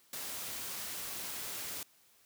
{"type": "noise", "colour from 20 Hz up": "white", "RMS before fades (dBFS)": -41, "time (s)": [0.13, 1.83], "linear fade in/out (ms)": 2, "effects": ["white hiss -66 dBFS RMS until 2.25 s", "high-pass 60 Hz 12 dB/octave"]}